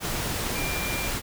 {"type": "tone in noise", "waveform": "sine", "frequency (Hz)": 2380, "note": "D7", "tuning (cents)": 22, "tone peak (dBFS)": -32, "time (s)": [0.53, 1.11], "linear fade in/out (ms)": 50, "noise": "pink", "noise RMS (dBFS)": -29, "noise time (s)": [0, 1.22], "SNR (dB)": -6, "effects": []}